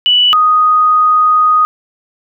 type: tone pair in turn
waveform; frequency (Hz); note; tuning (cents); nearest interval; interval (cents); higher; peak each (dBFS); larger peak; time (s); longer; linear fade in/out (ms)
sine; 2960 / 1244.5; F#7 / D#6; 0 / 0; octave + minor third; 1500; first; -6; neither; 0.06-0.33 / 0.33-1.65; second; 0
effects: none